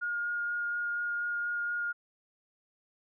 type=tone with vibrato; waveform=sine; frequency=1424 Hz; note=F6; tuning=33 cents sharp; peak=-30 dBFS; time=0.01-1.93 s; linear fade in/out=20 ms; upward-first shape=sine; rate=4.2 Hz; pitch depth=8 cents each way; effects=none